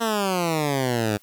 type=exponential sweep; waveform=10% pulse; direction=down; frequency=233.1 to 102 Hz; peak=-13 dBFS; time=0-1.18 s; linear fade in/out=20 ms; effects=white hiss -57 dBFS RMS until 1.22 s